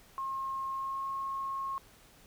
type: tone with pitch glide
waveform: sine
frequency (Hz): 1073 to 1083.6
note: C6 to C#6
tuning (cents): +43 to -40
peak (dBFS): -33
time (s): 0.18-1.78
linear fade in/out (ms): 0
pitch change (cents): +17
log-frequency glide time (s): 0.73-1.07
effects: pink hiss -59 dBFS RMS until 2.26 s